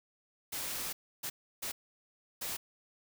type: noise bursts at uneven times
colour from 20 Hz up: white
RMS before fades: -38 dBFS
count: 4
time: 0.52-0.93 / 1.23-1.3 / 1.62-1.72 / 2.41-2.57 s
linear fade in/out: 10 ms
effects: none